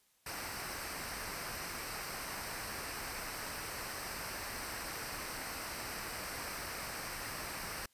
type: noise with comb filter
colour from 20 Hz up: pink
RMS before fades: -42 dBFS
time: 0.26-7.86 s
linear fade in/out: 5 ms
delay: 0.29 ms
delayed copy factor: -0.6
effects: white hiss -72 dBFS RMS until 7.93 s + resampled to 32000 Hz